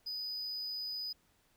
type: tone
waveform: triangle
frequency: 4978 Hz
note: D#8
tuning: in tune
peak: -36 dBFS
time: 0.06-1.13 s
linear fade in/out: 10 ms
effects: pink hiss -71 dBFS RMS until 1.56 s